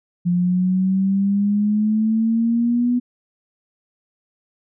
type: exponential sweep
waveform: sine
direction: up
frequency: 174.61 to 246.9 Hz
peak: -15 dBFS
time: 0.25-3 s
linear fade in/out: 20 ms
effects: none